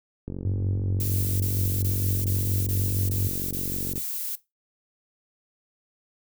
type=click train; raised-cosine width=3 ms; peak=-20 dBFS; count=173; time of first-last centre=0.28-3.979 s; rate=46.5 Hz
type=tone; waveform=sine; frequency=97.3 Hz; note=G2; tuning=12 cents flat; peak=-24 dBFS; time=0.45-3.28 s; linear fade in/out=5 ms
type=noise bursts; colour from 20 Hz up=violet; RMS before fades=-31 dBFS; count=8; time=1-4.354 s; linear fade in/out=2 ms; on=400 ms; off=22 ms
effects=noise-tail reverb RT60 0.2 s tail -17 dB re dry

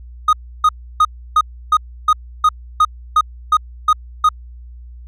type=tone bursts; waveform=triangle; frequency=1244.5 Hz; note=D#6; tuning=in tune; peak=-6 dBFS; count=12; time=0.28-4.29 s; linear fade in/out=5 ms; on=50 ms; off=310 ms; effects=added 60 Hz sine -33 dBFS peak until 5.07 s

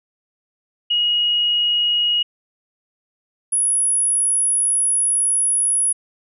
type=tone pair in turn; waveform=sine; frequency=2890 / 10299 Hz; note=F#7 / E9; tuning=-41 / -41 cents; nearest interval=octave + minor seventh; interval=2200 cents; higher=second; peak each=-15 dBFS; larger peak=neither; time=0.9-2.23 / 3.52-5.93 s; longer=second; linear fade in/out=10 ms; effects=none

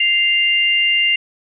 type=tone pair together; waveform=sine; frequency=2093 / 2794 Hz; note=C7 / F7; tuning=0 / 0 cents; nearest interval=perfect fourth; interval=500 cents; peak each=-17 / -14 dBFS; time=0-1.16 s; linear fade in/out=5 ms; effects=none

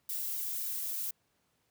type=noise with flanger; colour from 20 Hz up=violet; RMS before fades=-36 dBFS; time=0.09-1.11 s; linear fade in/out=5 ms; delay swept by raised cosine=1.3 to 2.5 ms; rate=3.5 Hz; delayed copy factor=+0.5; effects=pink hiss -75 dBFS RMS until 1.7 s + high-pass 80 Hz 12 dB/octave

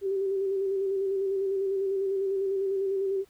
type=tone with vibrato; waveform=sine; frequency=388.9 Hz; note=G4; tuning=14 cents flat; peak=-25 dBFS; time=0.01-3.25 s; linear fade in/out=50 ms; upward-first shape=square; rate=10 Hz; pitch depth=28 cents each way; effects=pink hiss -63 dBFS RMS until 3.29 s

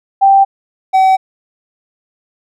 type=tone pair in turn; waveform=sine / triangle; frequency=784 / 760.8 Hz; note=G5 / F#5; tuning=0 / +48 cents; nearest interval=minor second; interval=52 cents; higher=first; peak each=-4 dBFS; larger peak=neither; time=0.21-0.45 / 0.93-1.17 s; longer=neither; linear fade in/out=20 ms; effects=none

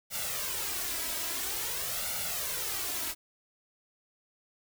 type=noise with flanger; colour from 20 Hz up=white; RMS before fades=-34 dBFS; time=0.1-3.15 s; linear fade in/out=50 ms; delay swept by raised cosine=1.4 to 3.1 ms; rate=0.49 Hz; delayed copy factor=+0.7; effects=none

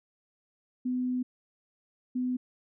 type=tone bursts at uneven times; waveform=sine; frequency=251.5 Hz; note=B3; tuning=32 cents sharp; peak=-27 dBFS; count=2; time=0.85-1.23 / 2.15-2.37 s; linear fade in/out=10 ms; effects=none

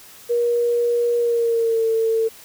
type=tone with pitch glide; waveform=sine; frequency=476 to 449.3 Hz; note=A#4 to A4; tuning=+36 to +36 cents; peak=-16 dBFS; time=0.29-2.29 s; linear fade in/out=20 ms; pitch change=-100 cents; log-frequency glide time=1.18-1.86 s; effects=white hiss -44 dBFS RMS until 2.44 s

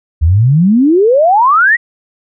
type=exponential sweep; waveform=sine; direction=up; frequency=73.42 to 1975.5 Hz; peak=-5 dBFS; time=0.21-1.77 s; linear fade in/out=20 ms; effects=none

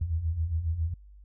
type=beating tone pair; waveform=sine; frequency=76.5 / 83.8 Hz; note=D#2 / E2; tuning=-29 / +29 cents; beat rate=7.3 Hz; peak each=-33 / -27 dBFS; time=0.01-0.94 s; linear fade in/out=5 ms; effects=added 50 Hz sine -48 dBFS peak until 1.24 s

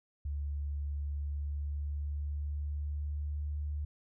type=tone with pitch glide; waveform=sine; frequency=72.1 to 73.87 Hz; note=D2 to D2; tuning=-31 to +11 cents; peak=-33 dBFS; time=0.25-3.85 s; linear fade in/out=5 ms; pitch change=+42 cents; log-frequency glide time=0.99-3.58 s; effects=none

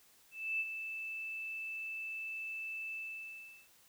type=tone with ADSR envelope; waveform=sine; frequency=2637 Hz; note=E7; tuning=in tune; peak=-31 dBFS; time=0.31-3.69 s; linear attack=290 ms; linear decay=41 ms; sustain=-8 dB; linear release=750 ms; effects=white hiss -65 dBFS RMS until 3.88 s

